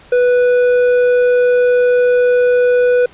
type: tone with tanh clipping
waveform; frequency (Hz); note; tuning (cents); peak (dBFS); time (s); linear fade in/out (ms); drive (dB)
sine; 492.9; B4; -3; -10; 0.12-3.06; 5; 8
effects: pink hiss -43 dBFS RMS until 3.13 s + resampled to 8000 Hz